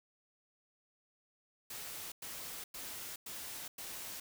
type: noise bursts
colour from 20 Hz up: white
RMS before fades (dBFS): -45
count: 5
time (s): 1.7-4.2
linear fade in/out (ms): 5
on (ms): 420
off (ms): 100
effects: none